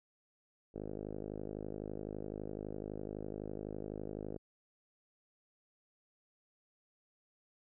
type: tone with low-pass filter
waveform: 5% pulse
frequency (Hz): 51.91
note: G#1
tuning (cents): 0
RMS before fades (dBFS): -43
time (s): 0.74-4.38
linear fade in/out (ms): 10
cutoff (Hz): 450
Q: 1.5
effects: none